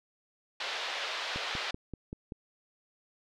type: band-pass noise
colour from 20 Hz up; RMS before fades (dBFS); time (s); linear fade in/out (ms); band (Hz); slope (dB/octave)
white; -36; 0.6-1.71; 5; 480 to 4100; 24
type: click train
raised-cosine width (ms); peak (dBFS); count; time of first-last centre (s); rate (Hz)
3; -26; 6; 1.36-2.322; 5.2
effects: none